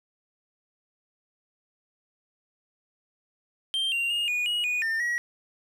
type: tone with pitch steps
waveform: triangle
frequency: 3160 / 2768 / 2843 / 2455 / 2899 / 2464 / 1804 / 1913 Hz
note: G7 / F7 / F7 / D#7 / F#7 / D#7 / A6 / A#6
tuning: +13 / -16 / +30 / -24 / -36 / -17 / +43 / +44 cents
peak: -23 dBFS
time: 3.74-5.18 s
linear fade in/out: 0 ms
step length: 180 ms
effects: none